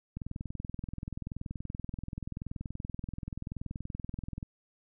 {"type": "click train", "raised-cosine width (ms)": 5, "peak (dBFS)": -25, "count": 90, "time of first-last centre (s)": [0.17, 4.428], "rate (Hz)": 20.9, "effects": []}